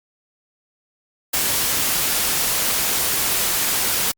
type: noise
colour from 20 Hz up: white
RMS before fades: -20 dBFS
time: 1.33-4.12 s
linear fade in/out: 10 ms
effects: Opus 48 kbps

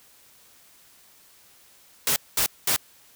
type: noise bursts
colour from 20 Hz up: white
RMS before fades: -22 dBFS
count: 3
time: 2.07-2.763 s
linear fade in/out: 2 ms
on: 91 ms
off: 210 ms
effects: white hiss -55 dBFS RMS until 3.15 s

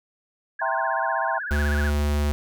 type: tone with vibrato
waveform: sine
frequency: 1568 Hz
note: G6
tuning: in tune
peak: -28 dBFS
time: 0.59-1.9 s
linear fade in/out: 5 ms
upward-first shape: sine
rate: 16 Hz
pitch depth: 160 cents each way
type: chord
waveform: sine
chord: C dominant seventh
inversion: first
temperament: equal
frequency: 659.3 / 784 / 932.3 / 1046.5 Hz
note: E5 / G5 / Bb5 / C6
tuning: 0 / 0 / 0 / 0 cents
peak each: -28 dBFS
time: 0.61-1.39 s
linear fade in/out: 10 ms
type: tone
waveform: square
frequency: 73.42 Hz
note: D2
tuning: in tune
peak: -21 dBFS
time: 1.51-2.32 s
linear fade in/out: 0 ms
effects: none

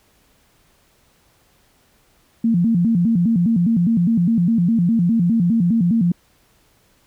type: tone with vibrato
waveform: sine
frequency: 199.1 Hz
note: G3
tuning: 27 cents sharp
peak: -13 dBFS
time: 2.44-6.12 s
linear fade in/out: 5 ms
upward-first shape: square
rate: 4.9 Hz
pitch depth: 240 cents each way
effects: pink hiss -58 dBFS RMS until 7.06 s

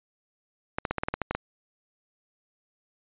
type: clicks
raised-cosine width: 0.5 ms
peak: -12 dBFS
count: 10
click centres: 0.785 / 0.852 / 0.91 / 0.983 / 1.035 / 1.085 / 1.14 / 1.217 / 1.31 / 1.35 s
effects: resampled to 8000 Hz

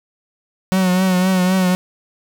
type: tone with vibrato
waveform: 45% pulse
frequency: 185 Hz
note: F#3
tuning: in tune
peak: -13 dBFS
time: 0.72-1.75 s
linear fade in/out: 0 ms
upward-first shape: triangle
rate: 3.9 Hz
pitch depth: 50 cents each way
effects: none

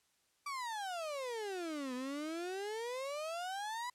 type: exponential two-way sweep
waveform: 35% pulse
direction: down then up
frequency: 1174.7 to 246.9 to 1002 Hz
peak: -37 dBFS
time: 0.46-3.9 s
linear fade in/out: 5 ms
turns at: 1.94 s
effects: white hiss -75 dBFS RMS until 3.94 s + low-pass 10000 Hz 12 dB/octave

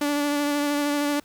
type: tone with vibrato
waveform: sawtooth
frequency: 290.2 Hz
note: D4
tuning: 21 cents flat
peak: -18 dBFS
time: 0.01-1.2 s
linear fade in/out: 5 ms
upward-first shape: sine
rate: 13 Hz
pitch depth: 18 cents each way
effects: pink hiss -57 dBFS RMS until 1.24 s

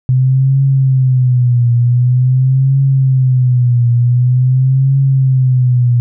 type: tone with vibrato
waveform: sine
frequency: 127.6 Hz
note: C3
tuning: 43 cents flat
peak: -7 dBFS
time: 0.09-6 s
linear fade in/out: 0 ms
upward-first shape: triangle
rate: 0.46 Hz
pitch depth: 120 cents each way
effects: none

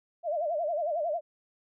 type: tone with vibrato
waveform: sine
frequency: 640 Hz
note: D#5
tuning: 49 cents sharp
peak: -27 dBFS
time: 0.23-1.21 s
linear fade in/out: 50 ms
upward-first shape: sine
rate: 11 Hz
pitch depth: 160 cents each way
effects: none

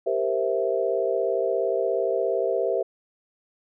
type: chord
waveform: sine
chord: C dominant seventh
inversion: second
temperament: equal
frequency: 392 / 466.2 / 523.3 / 659.3 Hz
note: G4 / Bb4 / C5 / E5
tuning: 0 / 0 / 0 / 0 cents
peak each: -27 dBFS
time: 0.06-2.83 s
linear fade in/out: 10 ms
effects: none

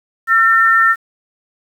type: tone pair together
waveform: sine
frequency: 1353.7 / 1807 Hz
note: E6 / A6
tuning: +46 / +46 cents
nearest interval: perfect fourth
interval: 500 cents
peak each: -11 dBFS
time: 0.27-0.96 s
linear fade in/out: 50 ms
effects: 7-bit

